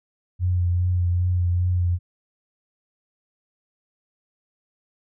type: tone with vibrato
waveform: sine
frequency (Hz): 89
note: F2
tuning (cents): +33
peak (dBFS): -18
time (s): 0.39-1.99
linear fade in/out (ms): 50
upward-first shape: triangle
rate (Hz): 2.5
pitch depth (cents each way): 29
effects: none